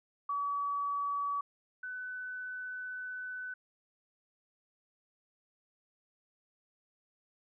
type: tone pair in turn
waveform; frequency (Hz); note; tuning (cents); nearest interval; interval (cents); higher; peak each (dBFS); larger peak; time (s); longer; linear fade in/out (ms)
sine; 1140 / 1502.6; C#6 / F#6; +48 / +26; perfect fourth; 478; second; -31 / -38; first; 0.29-1.41 / 1.83-3.54; second; 5
effects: none